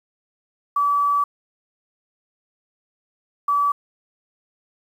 sine tone pair in turn, 1149 / 1149 Hz, D6 / D6, -38 / -38 cents, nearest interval unison, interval 0 cents, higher neither, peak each -16 dBFS, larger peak neither, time 0.76-1.24 / 3.48-3.72 s, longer first, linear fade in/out 5 ms, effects 8-bit

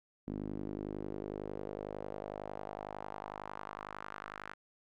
sawtooth tone with band-pass filter sweep, 51 Hz, G#1, 31 cents flat, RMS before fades -43 dBFS, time 0.27-4.54 s, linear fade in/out 10 ms, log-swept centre 260 to 1500 Hz, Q 2.2, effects none

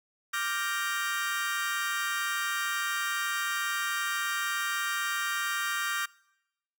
35% pulse chord, G minor seventh, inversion second, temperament equal, 1174.7 / 1396.9 / 1568 / 1864.7 Hz, D6 / F6 / G6 / Bb6, 0 / 0 / 0 / 0 cents, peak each -33 dBFS, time 0.33-6.06 s, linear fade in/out 10 ms, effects noise-tail reverb RT60 0.9 s tail -24 dB re dry

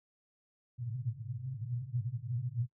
white band-pass noise, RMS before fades -38 dBFS, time 0.78-2.67 s, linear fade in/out 20 ms, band 110 to 130 Hz, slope 96 dB/octave, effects noise-tail reverb RT60 0.1 s tail -17 dB re dry

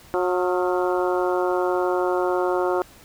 harmonic tone with a mistuned harmonic, 181.2 Hz, F#3, 36 cents flat, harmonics 2 / 3 / 4 / 5 / 6 / 7 / 8, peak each -22 / -26 / -28 / -30 / -32 / -33 / -34 dBFS, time 0.14-2.82 s, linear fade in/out 0 ms, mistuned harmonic 8, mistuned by -74 cents, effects pink hiss -49 dBFS RMS until 3.04 s

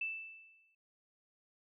sine tone with exponential decay, 2646 Hz, E7, 6 cents sharp, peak -33 dBFS, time 0.01-0.75 s, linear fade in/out 5 ms, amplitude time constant 160 ms, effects none

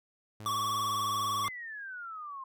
sawtooth tone with pitch glide, 107.1 to 103.93 Hz, A2 to G#2, -46 to +2 cents, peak -39 dBFS, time 0.4-1.49 s, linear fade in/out 0 ms, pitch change -52 cents, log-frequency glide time 0.71-1.22 s
square tone with vibrato, 1130 Hz, C#6, 33 cents sharp, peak -30 dBFS, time 0.46-1.48 s, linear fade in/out 0 ms, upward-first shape triangle, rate 20 Hz, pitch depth 85 cents each way
sine exponential sweep, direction down, 2137 to 1046.5 Hz, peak -39 dBFS, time 1.44-2.44 s, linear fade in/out 5 ms
effects none

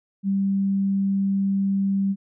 sine tone, 196 Hz, G3, in tune, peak -19 dBFS, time 0.23-2.16 s, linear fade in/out 50 ms, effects none

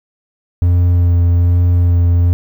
triangle tone with vibrato, 87.31 Hz, F2, in tune, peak -6 dBFS, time 0.62-2.33 s, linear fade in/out 0 ms, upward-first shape sine, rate 1.2 Hz, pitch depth 15 cents each way, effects 8-bit

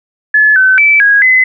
sine tone with pitch steps, 1717 / 1524 / 2315 / 1648 / 2031 Hz, A6 / G6 / D7 / G#6 / B6, -43 / -49 / -25 / -14 / +48 cents, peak -4 dBFS, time 0.34-1.44 s, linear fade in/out 5 ms, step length 220 ms, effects none

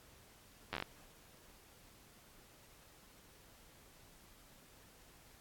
slowing click train, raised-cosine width 0.3 ms, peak -22 dBFS, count 7, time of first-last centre 0.73-0.824 s, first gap 10 ms, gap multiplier 1.18, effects pink hiss -62 dBFS RMS until 5.4 s + AAC 64 kbps

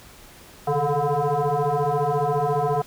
sine tone with frequency modulation, 137.8 Hz, C#3, 10 cents flat, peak -19 dBFS, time 0.67-2.82 s, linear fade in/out 5 ms, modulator 290 Hz, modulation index 3, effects pink hiss -47 dBFS RMS until 2.86 s

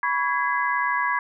sine tone cluster, 985 / 1123 / 1657 / 2028 Hz, B5 / C#6 / G#6 / B6, -5 / +22 / -4 / +45 cents, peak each -25 / -27 / -25 / -30 dBFS, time 0.03-1.19 s, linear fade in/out 2 ms, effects none

